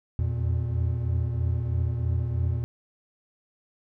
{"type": "tone cluster", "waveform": "triangle", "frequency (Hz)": [83.2, 86.3, 118.3], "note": ["E2", "F2", "A#2"], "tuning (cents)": [17, -20, 26], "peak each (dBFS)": [-25, -30, -25], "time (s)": [0.19, 2.64], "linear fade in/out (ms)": 0, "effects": []}